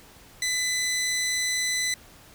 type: tone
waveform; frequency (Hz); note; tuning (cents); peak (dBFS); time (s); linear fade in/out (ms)
15% pulse; 2004; B6; +25; -18; 0.42-1.94; 2
effects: pink hiss -51 dBFS RMS until 2.34 s